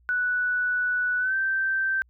sine tone with pitch glide, 1480 to 1559 Hz, F#6 to G6, 0 to -10 cents, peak -22 dBFS, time 0.09-2.02 s, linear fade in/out 0 ms, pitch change +90 cents, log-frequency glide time 1.19-1.35 s, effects added 60 Hz sine -57 dBFS peak until 2.09 s

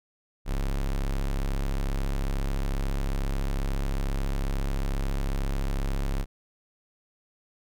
45% pulse tone, 34.1 Hz, C#1, 28 cents flat, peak -25 dBFS, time 0.45-6.26 s, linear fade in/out 50 ms, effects none

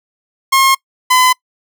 sawtooth tone pair in turn, 1074 / 1013.7 Hz, C6 / B5, +45 / +45 cents, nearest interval minor second, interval 100 cents, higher first, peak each -4 dBFS, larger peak neither, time 0.52-0.75 / 1.1-1.33 s, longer neither, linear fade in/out 10 ms, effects noise-tail reverb RT60 0.1 s tail -24 dB re dry

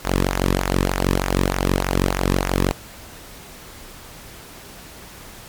sawtooth tone with flanger, 46.25 Hz, F#1, in tune, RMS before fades -20 dBFS, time 0.04-2.73 s, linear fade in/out 20 ms, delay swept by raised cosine 0.23 to 1.43 ms, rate 3.3 Hz, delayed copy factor -0.7, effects pink hiss -40 dBFS RMS until 5.48 s + MP3 96 kbps

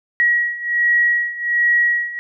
sine beating tone pair, 1909 / 1910.3 Hz, A#6 / A#6, +41 / +42 cents, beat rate 1.3 Hz, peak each -19 / -16 dBFS, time 0.2-2.19 s, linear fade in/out 0 ms, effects none

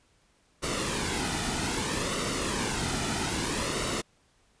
pink noise with flanger, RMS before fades -30 dBFS, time 0.62-4.02 s, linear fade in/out 20 ms, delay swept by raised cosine 1.2 to 1.86 ms, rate 0.62 Hz, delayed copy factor -0.55, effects pink hiss -66 dBFS RMS until 4.6 s + resampled to 22050 Hz

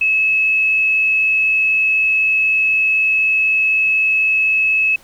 sine tone, 2588 Hz, E7, 32 cents flat, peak -12 dBFS, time 0.01-4.96 s, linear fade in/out 5 ms, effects pink hiss -47 dBFS RMS until 5.03 s

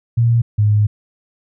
sine tone pair in turn, 117.1 / 105.08 Hz, A#2 / G#2, +8 / +21 cents, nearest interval major second, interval 187 cents, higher first, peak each -10 dBFS, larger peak neither, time 0.17-0.42 / 0.58-0.87 s, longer second, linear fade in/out 10 ms, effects none

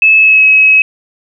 sine tone with pitch glide, 2600 to 2561 Hz, E7 to D#7, -24 to +49 cents, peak -3 dBFS, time 0.02-0.82 s, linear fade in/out 2 ms, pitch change -27 cents, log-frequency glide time 0.18-0.45 s, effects none

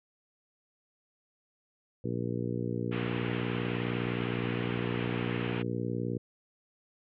harmonic tone, 59.6 Hz, A#1, 39 cents sharp, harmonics 2 / 3 / 4 / 5 / 6 / 7 / 8, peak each -35 / -37 / -38 / -39 / -40 / -40 / -41 dBFS, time 2.04-6.18 s, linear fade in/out 5 ms
white low-pass noise, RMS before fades -40 dBFS, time 2.91-5.63 s, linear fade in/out 20 ms, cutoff 3000 Hz, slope 48 dB/octave
effects none

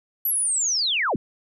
sine linear sweep, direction down, 12000 to 130 Hz, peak -20 dBFS, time 0.25-1.16 s, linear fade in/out 2 ms, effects none

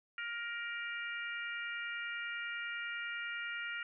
harmonic tone, 470 Hz, A#4, 14 cents sharp, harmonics 3 / 4 / 5 / 6, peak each -41 / -43 / -45 / -47 dBFS, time 0.18-3.83 s, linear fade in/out 2 ms, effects none

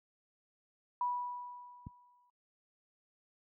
sine tone with exponential decay, 980 Hz, B5, 14 cents flat, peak -30 dBFS, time 1.01-2.3 s, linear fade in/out 2 ms, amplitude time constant 280 ms
click, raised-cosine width 5 ms, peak -31 dBFS, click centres 1.868 s
effects noise-tail reverb RT60 0.1 s tail -25 dB re dry + high-pass 60 Hz 12 dB/octave

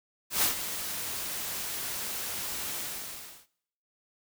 white noise with ADSR envelope, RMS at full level -24 dBFS, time 0.3-3.47 s, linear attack 130 ms, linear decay 110 ms, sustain -11 dB, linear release 700 ms, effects noise-tail reverb RT60 0.7 s tail -21 dB re dry

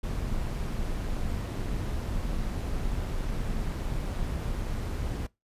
brown noise with amplitude modulation, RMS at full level -29 dBFS, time 0.03-5.27 s, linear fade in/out 10 ms, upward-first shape sine, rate 193 Hz, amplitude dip 40%, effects noise-tail reverb RT60 0.2 s tail -22 dB re dry + resampled to 32000 Hz

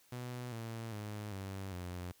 sawtooth tone with pitch steps, 123.47 / 113.88 / 105.03 / 96.87 / 89.35 Hz, B2 / A#2 / G#2 / G2 / F2, 0 / -40 / +20 / -20 / +40 cents, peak -37 dBFS, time 0.12-2.12 s, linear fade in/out 5 ms, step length 400 ms, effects white hiss -67 dBFS RMS until 2.2 s

